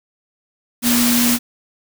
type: tone in noise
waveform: sine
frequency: 240.4 Hz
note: B3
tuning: 46 cents flat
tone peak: -15 dBFS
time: 0.82-1.39 s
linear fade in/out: 50 ms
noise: white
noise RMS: -18 dBFS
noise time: 0.82-1.39 s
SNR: 0 dB
effects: none